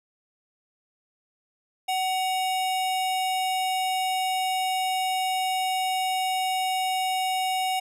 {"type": "tone pair together", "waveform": "square", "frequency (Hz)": [750, 2846], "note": ["F#5", "F7"], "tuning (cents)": [23, 32], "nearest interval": "octave + major seventh", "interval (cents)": 2309, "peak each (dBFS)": [-25, -34], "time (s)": [1.88, 7.8], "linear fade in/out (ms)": 10, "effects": ["resampled to 32000 Hz"]}